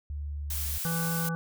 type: tone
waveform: sine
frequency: 72.8 Hz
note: D2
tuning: 15 cents flat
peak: -32 dBFS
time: 0.1-0.78 s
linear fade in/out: 0 ms
type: noise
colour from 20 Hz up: blue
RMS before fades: -34 dBFS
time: 0.5-1.29 s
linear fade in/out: 5 ms
type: harmonic tone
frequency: 165.8 Hz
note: E3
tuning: 10 cents sharp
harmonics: 1 / 3 / 5 / 7 / 9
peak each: -29 / -40 / -42 / -41 / -38 dBFS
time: 0.85-1.35 s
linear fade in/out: 0 ms
effects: none